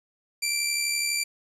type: tone with amplitude modulation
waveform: 15% pulse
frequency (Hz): 2349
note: D7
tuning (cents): 0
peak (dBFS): -16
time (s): 0.42-1.24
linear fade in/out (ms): 10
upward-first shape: sine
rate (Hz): 72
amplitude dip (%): 40
effects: resampled to 32000 Hz + 9-bit